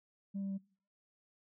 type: tone with pitch steps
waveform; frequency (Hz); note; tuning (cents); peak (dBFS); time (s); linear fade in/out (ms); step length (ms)
sine; 197.2 / 195.72 / 194.26; G3 / G3 / G3; +11 / -2 / -15; -34; 0.34-0.583; 20; 81
effects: noise-tail reverb RT60 0.5 s tail -26 dB re dry + tanh soft clip ceiling -34 dBFS